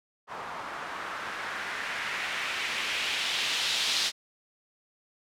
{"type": "noise with low-pass filter sweep", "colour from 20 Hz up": "blue", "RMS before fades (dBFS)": -32, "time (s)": [0.27, 4.12], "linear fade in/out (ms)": 50, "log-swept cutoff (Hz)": [1000, 4100], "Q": 1.7, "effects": []}